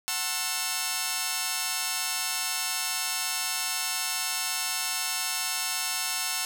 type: chord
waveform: 5% pulse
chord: F# half-diminished seventh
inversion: none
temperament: just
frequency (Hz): 740 / 888 / 1065.6 / 1332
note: F#5 / A5 / C6 / E6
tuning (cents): 0 / +16 / +31 / +18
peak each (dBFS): -23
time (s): 0.08-6.45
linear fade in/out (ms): 0
effects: 8-bit